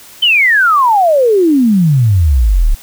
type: exponential sweep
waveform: sine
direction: down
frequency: 3127 to 32.7 Hz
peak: -6 dBFS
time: 0.22-2.75 s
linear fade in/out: 10 ms
effects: white hiss -37 dBFS RMS until 2.82 s